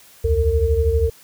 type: tone cluster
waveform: sine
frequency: 68.4 / 80.9 / 454.3 Hz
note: C#2 / E2 / A#4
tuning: -23 / -32 / -45 cents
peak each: -19 dBFS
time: 0.24-1.1 s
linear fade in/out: 10 ms
effects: white hiss -48 dBFS RMS until 1.23 s